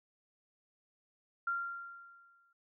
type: tone with exponential decay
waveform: sine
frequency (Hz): 1385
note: F6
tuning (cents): -15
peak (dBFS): -30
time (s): 1.47-2.53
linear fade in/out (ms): 5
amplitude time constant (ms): 230
effects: none